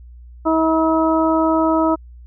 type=harmonic tone; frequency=321 Hz; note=E4; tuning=46 cents flat; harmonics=1 / 2 / 3 / 4; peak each=-16 / -19 / -21 / -22 dBFS; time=0.45-1.96 s; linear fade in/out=20 ms; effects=added 60 Hz sine -37 dBFS peak until 2.26 s